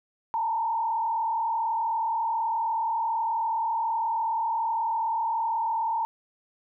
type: tone with frequency modulation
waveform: sine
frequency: 906 Hz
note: A#5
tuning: 50 cents flat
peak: -24 dBFS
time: 0.34-6.05 s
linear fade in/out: 0 ms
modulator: 38.7 Hz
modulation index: 1
effects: none